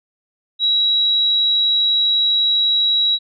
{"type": "tone", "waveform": "sine", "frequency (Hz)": 3876, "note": "B7", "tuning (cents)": -33, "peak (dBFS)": -13, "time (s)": [0.59, 3.19], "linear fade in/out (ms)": 50, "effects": []}